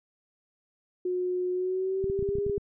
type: tone with pitch glide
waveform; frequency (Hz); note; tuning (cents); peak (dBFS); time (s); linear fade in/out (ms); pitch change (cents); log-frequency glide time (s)
sine; 362.6 to 404.7; F#4 to G#4; -35 to -45; -26; 1.05-2.58; 5; +190; 1.52-2.41
type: clicks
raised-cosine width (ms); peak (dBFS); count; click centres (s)
5; -23; 10; 2.042 / 2.099 / 2.192 / 2.226 / 2.29 / 2.354 / 2.385 / 2.465 / 2.497 / 2.579
effects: none